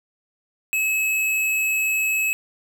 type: tone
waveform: square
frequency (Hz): 2581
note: E7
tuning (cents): -37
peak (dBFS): -20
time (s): 0.73-2.33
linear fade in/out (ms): 0
effects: none